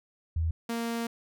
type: tone pair in turn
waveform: sine / sawtooth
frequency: 81.4 / 232.1 Hz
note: E2 / A#3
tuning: -21 / -7 cents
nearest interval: octave + tritone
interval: 1814 cents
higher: second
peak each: -25 / -26 dBFS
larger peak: first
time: 0.36-0.51 / 0.69-1.07 s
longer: second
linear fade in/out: 5 ms
effects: none